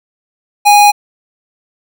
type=tone; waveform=square; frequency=824 Hz; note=G#5; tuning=14 cents flat; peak=-4 dBFS; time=0.65-0.92 s; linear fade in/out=20 ms; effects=none